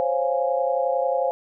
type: chord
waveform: sine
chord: Db major seventh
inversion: third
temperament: equal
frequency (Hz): 523.3 / 554.4 / 698.5 / 830.6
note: C5 / Db5 / F5 / Ab5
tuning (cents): 0 / 0 / 0 / 0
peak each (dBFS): -23 / -26 / -26 / -28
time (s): 0-1.31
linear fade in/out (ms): 0
effects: none